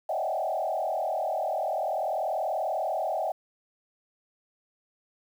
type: tone with frequency modulation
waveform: sine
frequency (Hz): 694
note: F5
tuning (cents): -11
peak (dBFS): -26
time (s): 0.09-3.32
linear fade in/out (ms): 5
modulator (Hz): 40.4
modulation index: 2.7
effects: 9-bit